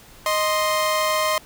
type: tone pair together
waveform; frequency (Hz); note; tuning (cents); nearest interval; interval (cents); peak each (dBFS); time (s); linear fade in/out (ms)
sawtooth; 622.3 / 1048.2; D#5 / C6; 0 / +3; major sixth; 903; -18; 0.26-1.38; 2
effects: pink hiss -47 dBFS RMS until 1.45 s